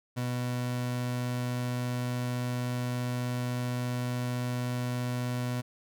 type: tone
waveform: 30% pulse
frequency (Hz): 123.5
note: B2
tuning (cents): 0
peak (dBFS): -27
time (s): 0.16-5.62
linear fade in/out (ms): 20
effects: none